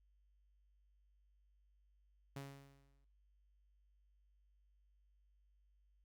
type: tone with exponential decay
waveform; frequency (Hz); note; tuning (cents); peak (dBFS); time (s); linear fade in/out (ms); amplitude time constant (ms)
sawtooth; 138.59; C#3; 0; -40; 2.36-3.05; 5; 150
effects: noise-tail reverb RT60 0.4 s tail -17 dB re dry + added 50 Hz sine -70 dBFS peak until 6.04 s